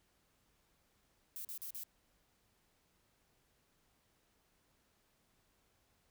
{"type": "noise bursts", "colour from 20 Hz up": "violet", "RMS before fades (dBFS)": -45, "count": 4, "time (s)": [1.36, 1.835], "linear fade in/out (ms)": 0, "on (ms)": 88, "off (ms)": 41, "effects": ["pink hiss -75 dBFS RMS until 6.1 s"]}